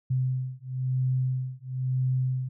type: beating tone pair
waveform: sine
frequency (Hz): 128.5 / 129.5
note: C3 / C3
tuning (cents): -31 / -17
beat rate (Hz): 1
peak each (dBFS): -28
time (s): 0.1-2.49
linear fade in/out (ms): 10
effects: none